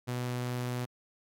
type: tone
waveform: sawtooth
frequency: 123.47 Hz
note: B2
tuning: in tune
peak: -28 dBFS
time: 0.07-0.86 s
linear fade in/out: 20 ms
effects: AAC 64 kbps